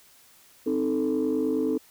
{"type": "chord", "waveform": "sine", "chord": "A diminished", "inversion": "first", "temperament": "equal", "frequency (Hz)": [261.6, 311.1, 440], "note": ["C4", "Eb4", "A4"], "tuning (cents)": [0, 0, 0], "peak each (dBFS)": -26, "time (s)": [0.66, 1.78], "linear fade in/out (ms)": 10, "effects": ["tanh soft clip ceiling -17 dBFS", "white hiss -56 dBFS RMS until 1.9 s"]}